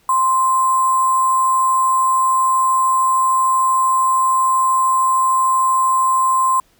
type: tone with sample-and-hold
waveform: sine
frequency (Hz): 1046.5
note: C6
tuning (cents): 0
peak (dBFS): -12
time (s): 0.09-6.6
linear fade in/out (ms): 2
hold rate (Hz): 8820
effects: pink hiss -57 dBFS RMS until 6.79 s